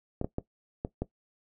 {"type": "clicks", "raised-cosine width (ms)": 2, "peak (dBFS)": -17, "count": 5, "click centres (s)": [0.214, 0.245, 0.384, 0.849, 1.02], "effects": ["noise-tail reverb RT60 0.1 s tail -17 dB re dry"]}